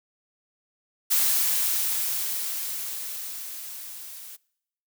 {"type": "noise with level ramp", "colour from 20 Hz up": "blue", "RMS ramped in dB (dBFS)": [-21, -42], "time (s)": [1.1, 4.37], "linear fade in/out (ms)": 20, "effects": ["noise-tail reverb RT60 0.8 s tail -25 dB re dry"]}